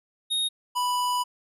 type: tone pair in turn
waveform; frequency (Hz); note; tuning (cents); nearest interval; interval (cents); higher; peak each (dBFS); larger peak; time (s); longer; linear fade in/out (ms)
square; 3729 / 987.7; A#7 / B5; 0 / 0; octave + major seventh; 2300; first; -24; neither; 0.3-0.49 / 0.75-1.24; second; 20
effects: resampled to 32000 Hz